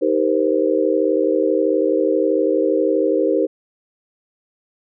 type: chord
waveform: sine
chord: C minor seventh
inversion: first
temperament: just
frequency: 314 / 392.4 / 470.9 / 523.3 Hz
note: Eb4 / G4 / Bb4 / C5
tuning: +16 / +2 / +18 / 0 cents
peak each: -20 dBFS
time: 0.01-3.47 s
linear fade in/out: 20 ms
effects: none